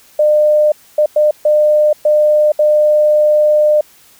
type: tone bursts at uneven times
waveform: sine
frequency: 603 Hz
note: D5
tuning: 46 cents sharp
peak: -7 dBFS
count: 6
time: 0.19-0.72 / 0.98-1.06 / 1.16-1.31 / 1.45-1.93 / 2.05-2.52 / 2.59-3.81 s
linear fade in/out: 5 ms
effects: white hiss -46 dBFS RMS until 4.19 s